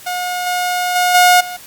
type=tone with level steps; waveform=sawtooth; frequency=720 Hz; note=F#5; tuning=47 cents flat; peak=-15 / -12 / -8 / -3 / -21 dBFS; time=0.06-1.57 s; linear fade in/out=10 ms; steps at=0.46 / 0.95 / 1.14 / 1.4 s; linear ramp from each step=10 ms; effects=white hiss -38 dBFS RMS until 1.66 s + Opus 48 kbps